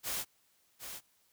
white noise with echo, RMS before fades -36 dBFS, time 0.03-0.25 s, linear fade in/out 50 ms, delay 760 ms, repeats 1, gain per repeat -8 dB, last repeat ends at 1.01 s, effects white hiss -71 dBFS RMS until 1.32 s

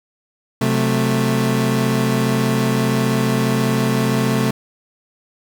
30% pulse chord, F# diminished, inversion second, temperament equal, 130.81 / 185 / 220 Hz, C3 / F#3 / A3, 0 / 0 / 0 cents, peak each -16 / -22 / -16 dBFS, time 0.61-4.51 s, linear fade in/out 5 ms, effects 8-bit

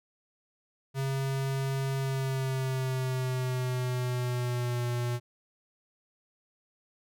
square tone with pitch glide, 135.2 to 121.15 Hz, C#3 to B2, -43 to -33 cents, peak -29 dBFS, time 0.94-5.2 s, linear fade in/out 50 ms, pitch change -190 cents, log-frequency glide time 1.96-4.86 s, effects none

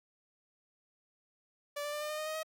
sawtooth tone with pitch steps, 581 / 588.1 / 595.3 / 602.5 / 609.9 / 617.3 / 624.9 / 632.5 Hz, D5 / D5 / D5 / D5 / D#5 / D#5 / D#5 / D#5, -19 / +2 / +23 / +44 / -35 / -14 / +7 / +28 cents, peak -32 dBFS, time 1.76-2.432 s, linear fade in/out 10 ms, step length 84 ms, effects none

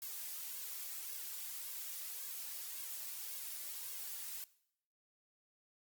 blue noise with flanger, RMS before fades -45 dBFS, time 0.02-4.44 s, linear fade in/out 2 ms, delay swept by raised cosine 1.8 to 3.5 ms, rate 1.8 Hz, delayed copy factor +1, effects noise-tail reverb RT60 0.7 s tail -19 dB re dry + Opus 48 kbps

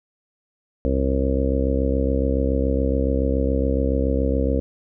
harmonic tone, 67.1 Hz, C2, 44 cents sharp, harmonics 1 / 2 / 3 / 4 / 5 / 6 / 7 / 8 / 9, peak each -21 / -31 / -29 / -25 / -31 / -36 / -26 / -27 / -39 dBFS, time 0.85-4.6 s, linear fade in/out 0 ms, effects none

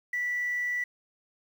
sine tone, 1961 Hz, B6, 13 cents flat, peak -26 dBFS, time 0.13-0.84 s, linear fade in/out 5 ms, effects tanh soft clip ceiling -24 dBFS + 9-bit

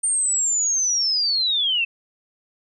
sine linear sweep, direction down, 8870 to 2616 Hz, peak -18 dBFS, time 0.03-1.85 s, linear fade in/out 10 ms, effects none

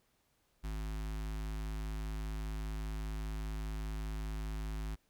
square tone with notch filter, 52.5 Hz, G#1, 19 cents sharp, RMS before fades -39 dBFS, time 0.63-4.96 s, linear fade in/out 20 ms, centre 520 Hz, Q 1.5, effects pink hiss -75 dBFS RMS until 5.09 s

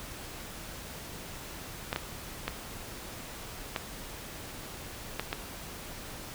clicks, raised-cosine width 0.3 ms, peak -14 dBFS, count 6, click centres 1.929 / 1.961 / 2.48 / 3.762 / 5.196 / 5.329 s, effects pink hiss -43 dBFS RMS until 6.34 s

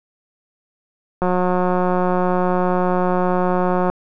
click train, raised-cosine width 1 ms, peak -6 dBFS, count 486, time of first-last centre 1.22-3.9 s, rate 181 Hz, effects none

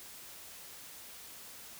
silence, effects white hiss -50 dBFS RMS until 1.79 s

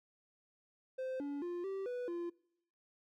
triangle tone with pitch steps, 519 / 285.2 / 350.3 / 388 / 492.9 / 344.8 Hz, C5 / C#4 / F4 / G4 / B4 / F4, -14 / +49 / +5 / -18 / -3 / -22 cents, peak -35 dBFS, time 0.98-2.3 s, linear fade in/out 10 ms, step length 220 ms, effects noise-tail reverb RT60 0.7 s tail -22 dB re dry + MP3 96 kbps

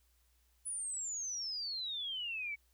sine exponential sweep, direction down, 10060 to 2238 Hz, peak -37 dBFS, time 0.65-2.56 s, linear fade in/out 20 ms, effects added 60 Hz sine -70 dBFS peak until 2.73 s + white hiss -75 dBFS RMS until 2.73 s

